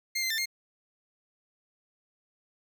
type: tone with pitch steps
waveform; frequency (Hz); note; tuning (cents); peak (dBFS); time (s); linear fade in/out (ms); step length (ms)
20% pulse; 2112 / 2073 / 1787 / 2124; C7 / C7 / A6 / C7; +16 / -17 / +26 / +25; -23; 0.15-0.458; 10; 77
effects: none